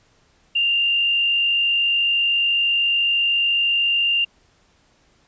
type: tone with frequency modulation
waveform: sine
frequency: 2794 Hz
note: F7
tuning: in tune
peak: -16 dBFS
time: 0.55-4.25 s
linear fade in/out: 10 ms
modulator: 48 Hz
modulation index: 0.73
effects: pink hiss -59 dBFS RMS until 5.27 s + resampled to 16000 Hz